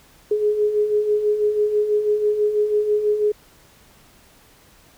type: beating tone pair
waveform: sine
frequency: 415.1 / 421.2 Hz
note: G#4 / G#4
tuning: -1 / +24 cents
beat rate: 6.1 Hz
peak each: -25 / -17 dBFS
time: 0.31-3.32 s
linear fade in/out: 5 ms
effects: pink hiss -52 dBFS RMS until 4.97 s